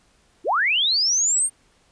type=linear sweep; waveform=sine; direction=up; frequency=264.7 to 8870 Hz; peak=-17 dBFS; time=0.44-1.5 s; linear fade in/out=50 ms; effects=pink hiss -60 dBFS RMS until 1.91 s + resampled to 22050 Hz